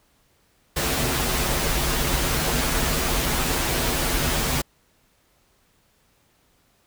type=noise with comb filter; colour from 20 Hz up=pink; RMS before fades=-23 dBFS; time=0.76-4.62 s; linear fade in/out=10 ms; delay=9.9 ms; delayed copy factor=-0.7; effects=pink hiss -63 dBFS RMS until 6.86 s